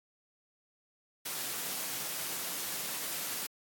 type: high-pass noise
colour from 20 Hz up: white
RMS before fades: -37 dBFS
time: 1.25-3.47 s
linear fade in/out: 10 ms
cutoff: 120 Hz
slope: 24 dB/octave
effects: AAC 64 kbps